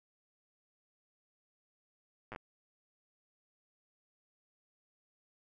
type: slowing click train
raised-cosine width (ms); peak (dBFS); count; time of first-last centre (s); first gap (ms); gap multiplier
0.5; -29; 5; 2.32-2.361; 8; 1.17
effects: none